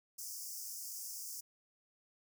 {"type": "high-pass noise", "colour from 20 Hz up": "pink", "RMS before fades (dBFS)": -45, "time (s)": [0.18, 1.41], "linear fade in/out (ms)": 10, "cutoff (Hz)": 5000, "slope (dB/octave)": 96, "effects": []}